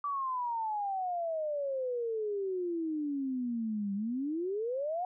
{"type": "exponential two-way sweep", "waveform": "sine", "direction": "down then up", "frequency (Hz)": [1166, 195.6, 744], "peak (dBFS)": -31, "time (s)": [0.04, 5.05], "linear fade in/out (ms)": 2, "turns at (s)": 3.94, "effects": []}